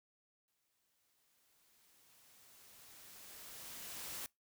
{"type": "noise with exponential growth", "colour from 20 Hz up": "white", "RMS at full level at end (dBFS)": -44, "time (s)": [0.48, 4.26], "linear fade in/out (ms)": 0, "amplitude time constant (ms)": 820, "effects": ["noise-tail reverb RT60 0.2 s tail -24 dB re dry"]}